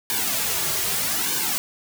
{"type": "noise with flanger", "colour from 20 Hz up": "white", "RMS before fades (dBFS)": -24, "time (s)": [0.1, 1.58], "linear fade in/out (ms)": 0, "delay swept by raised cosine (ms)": [1.5, 4], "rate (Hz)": 0.81, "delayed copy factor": -0.95, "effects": []}